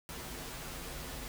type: noise with comb filter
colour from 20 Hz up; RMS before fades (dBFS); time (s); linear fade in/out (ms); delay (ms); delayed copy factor
pink; -43; 0.09-1.28; 0; 9.9; -0.75
effects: none